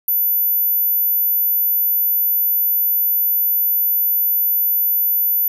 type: tone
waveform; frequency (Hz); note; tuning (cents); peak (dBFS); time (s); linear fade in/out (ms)
sine; 14000; A9; -10; -14; 0.08-5.48; 2
effects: none